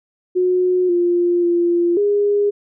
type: tone with pitch steps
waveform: sine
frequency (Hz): 364.3 / 349.6 / 345.5 / 409.3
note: F#4 / F4 / F4 / G#4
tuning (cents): -27 / +2 / -19 / -25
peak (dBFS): -13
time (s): 0.35-2.51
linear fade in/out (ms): 20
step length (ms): 540
effects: none